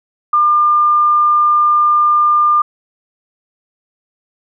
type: tone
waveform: sine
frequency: 1200 Hz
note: D6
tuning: 37 cents sharp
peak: -8 dBFS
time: 0.33-2.62 s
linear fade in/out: 5 ms
effects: none